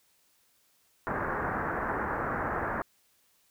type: low-pass noise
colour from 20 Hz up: white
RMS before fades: -32 dBFS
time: 1.07-2.82 s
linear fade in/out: 0 ms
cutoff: 1700 Hz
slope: 48 dB/octave
effects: white hiss -68 dBFS RMS until 3.5 s